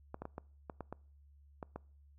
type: clicks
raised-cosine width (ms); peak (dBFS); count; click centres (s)
1; -28; 9; 0.144 / 0.22 / 0.254 / 0.381 / 0.698 / 0.807 / 0.926 / 1.628 / 1.76
effects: noise-tail reverb RT60 0.5 s tail -25 dB re dry + added 71 Hz sine -59 dBFS peak until 2.18 s